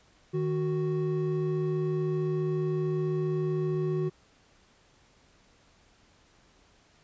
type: tone pair together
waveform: triangle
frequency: 154.67 / 370 Hz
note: D#3 / F#4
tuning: -10 / 0 cents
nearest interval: octave + minor third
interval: 1510 cents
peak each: -27 dBFS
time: 0.33-4.1 s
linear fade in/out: 20 ms
effects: pink hiss -62 dBFS RMS until 7.03 s + resampled to 16000 Hz